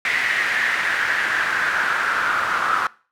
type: noise with band-pass filter sweep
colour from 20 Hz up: pink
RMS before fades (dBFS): -21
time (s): 0.05-2.87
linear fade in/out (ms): 2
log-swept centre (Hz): 2000 to 1300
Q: 5.2
effects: noise-tail reverb RT60 0.4 s tail -22 dB re dry